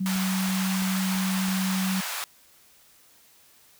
sine tone, 188.8 Hz, F#3, 35 cents sharp, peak -24 dBFS, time 0-2.01 s, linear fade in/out 10 ms
pink high-pass noise, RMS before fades -32 dBFS, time 0.06-2.24 s, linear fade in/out 0 ms, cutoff 800 Hz, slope 24 dB/octave
click train, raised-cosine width 2 ms, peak -32 dBFS, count 5, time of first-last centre 0.16-1.485 s, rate 3.02 Hz
effects white hiss -57 dBFS RMS until 3.79 s

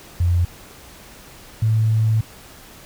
sine tone pair in turn, 87.4 / 110.35 Hz, F2 / A2, +2 / +5 cents, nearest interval major third, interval 403 cents, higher second, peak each -14 dBFS, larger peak neither, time 0.2-0.45 / 1.62-2.21 s, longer second, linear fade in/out 5 ms, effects pink hiss -43 dBFS RMS until 2.85 s

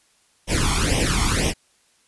pink noise with flanger, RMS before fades -20 dBFS, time 0.47-1.54 s, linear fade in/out 50 ms, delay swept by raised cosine 0.34 to 0.93 ms, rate 2 Hz, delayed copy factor +0.85, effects white hiss -61 dBFS RMS until 2.07 s + resampled to 24000 Hz

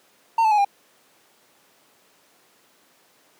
triangle tone with pitch steps, 910 / 872.9 / 837.4 / 803.3 Hz, A#5 / A5 / G#5 / G5, -42 / -14 / +14 / +42 cents, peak -13 dBFS, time 0.38-0.648 s, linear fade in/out 5 ms, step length 67 ms, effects pink hiss -58 dBFS RMS until 3.39 s + high-pass 300 Hz 12 dB/octave

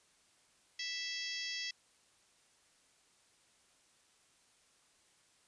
harmonic tone, 659.3 Hz, E5, in tune, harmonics 3 / 4 / 5 / 6 / 7 / 8 / 9 / 10, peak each -44 / -47 / -45 / -52 / -45 / -44 / -53 / -54 dBFS, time 0.79-1.71 s, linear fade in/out 5 ms, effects white hiss -69 dBFS RMS until 5.47 s + resampled to 22050 Hz

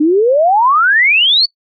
sine exponential sweep, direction up, 290 to 4562 Hz, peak -7 dBFS, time 0-1.46 s, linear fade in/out 10 ms, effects noise-tail reverb RT60 0.1 s tail -23 dB re dry

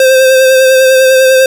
square tone with vibrato, 523.3 Hz, C5, in tune, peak -4 dBFS, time 0-1.46 s, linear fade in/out 2 ms, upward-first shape sine, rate 10 Hz, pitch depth 22 cents each way, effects none

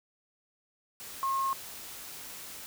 sine tone in noise, 1077 Hz, C6, 50 cents sharp, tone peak -27 dBFS, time 1.23-1.53 s, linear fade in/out 0 ms, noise white, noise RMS -44 dBFS, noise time 1-2.66 s, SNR +14 dB, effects none

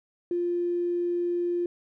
triangle tone with tanh clipping, 349.2 Hz, F4, in tune, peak -24 dBFS, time 0.31-1.66 s, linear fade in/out 2 ms, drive 3 dB, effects none

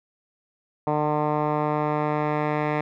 10% pulse tone with low-pass filter sweep, 150.4 Hz, D3, 42 cents sharp, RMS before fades -24 dBFS, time 0.87-2.81 s, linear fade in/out 2 ms, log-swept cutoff 950 to 1800 Hz, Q 2, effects none

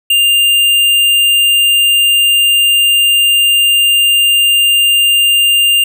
sine tone with hard clipping, 2800 Hz, F7, 4 cents sharp, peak -8 dBFS, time 0.1-5.84 s, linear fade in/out 5 ms, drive 14 dB, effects none

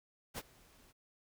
pink noise with ADSR envelope, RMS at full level -40 dBFS, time 0.34-0.93 s, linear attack 40 ms, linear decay 39 ms, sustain -24 dB, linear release 25 ms, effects none

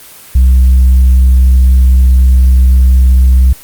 sine tone with tanh clipping, 64 Hz, C2, 38 cents flat, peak -3 dBFS, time 0.35-3.53 s, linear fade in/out 5 ms, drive 1 dB, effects white hiss -34 dBFS RMS until 3.63 s + Opus 24 kbps

